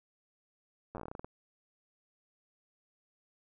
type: slowing click train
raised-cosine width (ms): 1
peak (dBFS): -28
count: 13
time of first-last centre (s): 0.95-1.245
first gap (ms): 9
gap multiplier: 1.17
effects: none